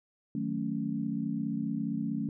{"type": "chord", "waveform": "sine", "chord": "D# half-diminished seventh", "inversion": "none", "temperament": "equal", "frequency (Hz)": [155.56, 185, 220, 277.2], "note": ["D#3", "F#3", "A3", "C#4"], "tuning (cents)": [0, 0, 0, 0], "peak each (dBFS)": [-38, -37, -33, -35], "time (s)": [0.35, 2.29], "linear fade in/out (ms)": 2, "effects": []}